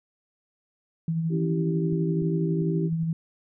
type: tone with tremolo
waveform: sine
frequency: 163.4 Hz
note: E3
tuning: 15 cents flat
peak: -22 dBFS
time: 1.08-3.13 s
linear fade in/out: 2 ms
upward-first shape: sine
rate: 12 Hz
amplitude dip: 35%
type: chord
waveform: sine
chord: C# diminished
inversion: none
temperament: equal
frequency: 277.2 / 329.6 / 392 Hz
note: C#4 / E4 / G4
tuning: 0 / 0 / 0 cents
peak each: -34 / -31 / -30 dBFS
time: 1.29-2.9 s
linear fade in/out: 50 ms
type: clicks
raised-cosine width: 5 ms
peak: -27 / -28 / -36 / -35 / -32 dBFS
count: 5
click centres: 1.928 / 2.223 / 2.62 / 2.929 / 3.032 s
effects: none

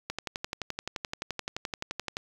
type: click train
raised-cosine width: 0.2 ms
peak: -15 dBFS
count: 25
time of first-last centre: 0.1-2.169 s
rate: 11.6 Hz
effects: 7-bit

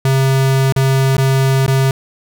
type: tone with dropouts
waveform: square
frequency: 134 Hz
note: C3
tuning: 42 cents sharp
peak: -11 dBFS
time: 0.05-1.91 s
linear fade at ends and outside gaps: 2 ms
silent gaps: 0.724-0.762 / 1.168-1.18 / 1.664-1.679 s
effects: none

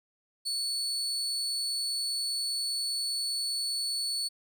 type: tone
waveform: 35% pulse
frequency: 4435 Hz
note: C#8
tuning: in tune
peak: -28 dBFS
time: 0.45-4.29 s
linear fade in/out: 20 ms
effects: none

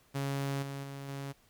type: tone with level steps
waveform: sawtooth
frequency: 138.59 Hz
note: C#3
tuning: in tune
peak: -28 / -34 / -37 / -34 dBFS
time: 0.14-1.33 s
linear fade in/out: 20 ms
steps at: 0.62 / 0.83 / 1.08 s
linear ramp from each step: 10 ms
effects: pink hiss -66 dBFS RMS until 1.49 s

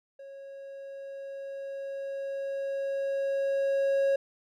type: tone with level ramp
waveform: triangle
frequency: 549 Hz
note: C#5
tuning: 17 cents flat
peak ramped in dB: -41 to -20 dBFS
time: 0.19-4.16 s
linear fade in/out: 5 ms
effects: none

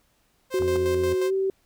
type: tone with tremolo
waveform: sawtooth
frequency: 523.3 Hz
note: C5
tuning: in tune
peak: -25 dBFS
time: 0.5-1.31 s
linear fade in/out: 50 ms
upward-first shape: square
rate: 5.6 Hz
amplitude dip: 55%
type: tone with pitch glide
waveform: sine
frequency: 372.3 to 385 Hz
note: F#4 to G4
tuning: +11 to -31 cents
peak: -21 dBFS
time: 0.54-1.5 s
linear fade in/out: 2 ms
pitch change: +58 cents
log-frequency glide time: 1.24-1.33 s
type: harmonic tone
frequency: 87.31 Hz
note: F2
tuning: in tune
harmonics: 1 / 2 / 3 / 4 / 5 / 6 / 7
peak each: -30 / -41 / -39 / -49 / -44 / -48 / -51 dBFS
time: 0.59-1.15 s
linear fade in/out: 20 ms
type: clicks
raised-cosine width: 1 ms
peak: -20 dBFS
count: 2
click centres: 0.622 / 0.758 s
effects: pink hiss -66 dBFS RMS until 1.65 s

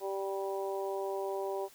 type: harmonic tone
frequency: 195 Hz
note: G3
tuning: 9 cents flat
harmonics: 2 / 3 / 4 / 5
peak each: -35 / -39 / -41 / -43 dBFS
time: 0-1.69 s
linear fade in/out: 50 ms
effects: white hiss -58 dBFS RMS until 1.74 s

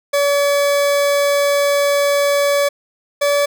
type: tone pair in turn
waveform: 40% pulse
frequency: 570 / 573.6 Hz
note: C#5 / D5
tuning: +48 / -41 cents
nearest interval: unison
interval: 11 cents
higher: second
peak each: -12 dBFS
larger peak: neither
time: 0.13-2.69 / 3.21-3.46 s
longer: first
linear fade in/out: 10 ms
effects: none

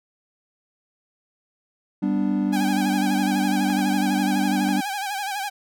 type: chord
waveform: triangle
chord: G major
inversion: none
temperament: equal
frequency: 196 / 246.9 / 293.7 Hz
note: G3 / B3 / D4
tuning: 0 / 0 / 0 cents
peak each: -21 / -24 / -22 dBFS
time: 2.02-4.81 s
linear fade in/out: 10 ms
type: tone with vibrato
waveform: sawtooth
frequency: 800 Hz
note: G5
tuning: 35 cents sharp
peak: -22 dBFS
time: 2.52-5.5 s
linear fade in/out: 20 ms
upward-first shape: sine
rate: 12 Hz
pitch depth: 82 cents each way
type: clicks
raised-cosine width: 0.5 ms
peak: -21 dBFS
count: 3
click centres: 3.702 / 3.792 / 4.688 s
effects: none

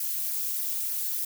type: noise with flanger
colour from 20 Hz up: violet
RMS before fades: -30 dBFS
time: 0-1.25 s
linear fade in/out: 5 ms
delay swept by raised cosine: 0.25 to 4.05 ms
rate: 3.3 Hz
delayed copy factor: -0.7
effects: none

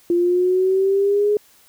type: exponential sweep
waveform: sine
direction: up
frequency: 344.2 to 420 Hz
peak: -14 dBFS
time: 0.1-1.37 s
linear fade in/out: 2 ms
effects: white hiss -53 dBFS RMS until 1.68 s

